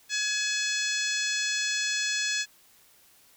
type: harmonic tone with a mistuned harmonic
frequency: 850 Hz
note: G#5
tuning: 40 cents sharp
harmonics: 2 / 3 / 4 / 5 / 6 / 7 / 8 / 9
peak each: -31 / -33 / -34 / -35 / -36 / -36 / -37 / -38 dBFS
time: 0.09-2.46 s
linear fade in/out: 50 ms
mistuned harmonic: 2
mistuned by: -19 cents
effects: white hiss -59 dBFS RMS until 3.36 s